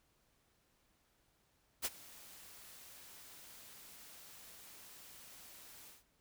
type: noise with ADSR envelope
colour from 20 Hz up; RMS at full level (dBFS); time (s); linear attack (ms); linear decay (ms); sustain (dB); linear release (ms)
white; -35; 1.82-6.04; 32; 36; -21; 160
effects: pink hiss -75 dBFS RMS until 6.2 s